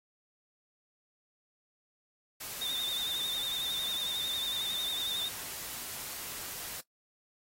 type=noise; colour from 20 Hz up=white; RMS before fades=-41 dBFS; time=2.4-6.81 s; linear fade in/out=10 ms
type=tone with vibrato; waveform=sine; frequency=3626 Hz; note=A#7; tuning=49 cents flat; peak=-31 dBFS; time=2.61-5.29 s; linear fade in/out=10 ms; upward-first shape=sine; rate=11 Hz; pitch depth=53 cents each way
effects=noise-tail reverb RT60 0.1 s tail -18 dB re dry + AAC 48 kbps